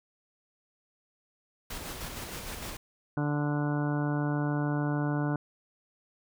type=noise with tremolo; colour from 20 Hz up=pink; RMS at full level=-38 dBFS; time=1.7-2.77 s; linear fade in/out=5 ms; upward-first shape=square; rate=6.5 Hz; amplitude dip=30%
type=harmonic tone; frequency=146.83 Hz; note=D3; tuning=in tune; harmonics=1 / 2 / 3 / 4 / 5 / 6 / 7 / 8 / 9 / 10; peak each=-29 / -31 / -41 / -40 / -41 / -43 / -43 / -48 / -48 / -41 dBFS; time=3.17-5.36 s; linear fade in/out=2 ms
effects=none